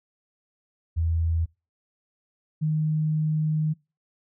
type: tone pair in turn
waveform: sine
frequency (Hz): 82.41 / 154.9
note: E2 / D#3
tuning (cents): 0 / -7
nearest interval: major seventh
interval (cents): 1093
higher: second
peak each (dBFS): -21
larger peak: neither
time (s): 0.96-1.46 / 2.61-3.74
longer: second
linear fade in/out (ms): 20
effects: noise-tail reverb RT60 0.3 s tail -26 dB re dry